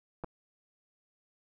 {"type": "clicks", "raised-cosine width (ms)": 1, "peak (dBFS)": -25, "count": 2, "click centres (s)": [0.238, 0.244], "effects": []}